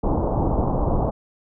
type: low-pass noise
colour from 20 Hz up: pink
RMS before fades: -21 dBFS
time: 0.03-1.11 s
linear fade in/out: 10 ms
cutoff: 1000 Hz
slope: 48 dB/octave
effects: none